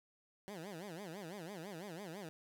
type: tone with vibrato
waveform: 15% pulse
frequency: 182.2 Hz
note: F#3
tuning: 26 cents flat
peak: -39 dBFS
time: 0.48-2.29 s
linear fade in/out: 0 ms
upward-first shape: sine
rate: 6 Hz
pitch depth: 250 cents each way
effects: none